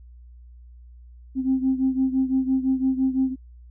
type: beating tone pair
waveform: sine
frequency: 261.6 / 267.5 Hz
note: C4 / C4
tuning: 0 / +38 cents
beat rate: 5.9 Hz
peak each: -20 / -24 dBFS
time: 1.35-3.36 s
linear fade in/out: 50 ms
effects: tanh soft clip ceiling -12 dBFS + added 60 Hz sine -43 dBFS peak until 3.7 s